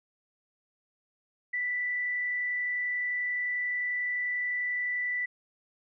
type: tone with frequency modulation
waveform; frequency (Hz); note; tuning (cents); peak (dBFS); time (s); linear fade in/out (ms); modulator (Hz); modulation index
sine; 1975.5; B6; 0; -28; 1.53-5.26; 10; 31.4; 0.44
effects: none